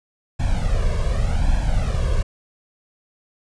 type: noise with flanger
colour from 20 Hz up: brown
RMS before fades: -19 dBFS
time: 0.39-2.23 s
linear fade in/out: 10 ms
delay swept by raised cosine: 1.2 to 1.84 ms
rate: 0.87 Hz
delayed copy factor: +1
effects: resampled to 22050 Hz